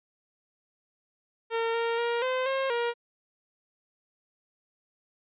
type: tone with pitch steps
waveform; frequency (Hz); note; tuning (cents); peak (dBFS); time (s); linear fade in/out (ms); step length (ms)
sawtooth; 457.2 / 462.8 / 471.3 / 514 / 536 / 473.4; A#4 / A#4 / A#4 / C5 / C5 / A#4; -34 / -13 / +19 / -31 / +42 / +27; -22; 1.5-2.94; 50; 240
effects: resampled to 8000 Hz